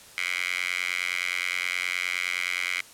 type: tone with high-pass filter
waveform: 10% pulse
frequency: 89.6 Hz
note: F2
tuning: 45 cents sharp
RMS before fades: -29 dBFS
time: 0.18-2.81 s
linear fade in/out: 0 ms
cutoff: 2100 Hz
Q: 4.8
effects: white hiss -49 dBFS RMS until 2.93 s + low-pass 11000 Hz 12 dB/octave